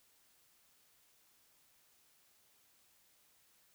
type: silence
effects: white hiss -70 dBFS RMS until 3.74 s